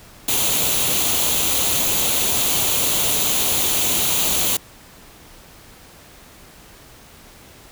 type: noise with comb filter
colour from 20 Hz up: white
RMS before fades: -19 dBFS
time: 0.28-4.57 s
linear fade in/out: 5 ms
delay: 0.29 ms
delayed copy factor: +0.55
effects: pink hiss -45 dBFS RMS until 7.71 s